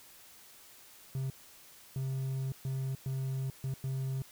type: tone bursts at uneven times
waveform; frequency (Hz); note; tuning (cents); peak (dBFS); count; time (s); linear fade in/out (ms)
triangle; 133; C3; +29; -30; 6; 1.15-1.3 / 1.96-2.52 / 2.65-2.95 / 3.06-3.5 / 3.64-3.74 / 3.84-4.22; 2
effects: white hiss -56 dBFS RMS until 4.31 s